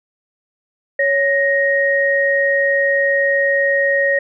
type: tone pair together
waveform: sine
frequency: 556 / 1871.6 Hz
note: C#5 / A#6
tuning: +5 / +6 cents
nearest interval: octave + major sixth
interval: 2101 cents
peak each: -16 / -15 dBFS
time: 0.99-4.19 s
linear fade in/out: 5 ms
effects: none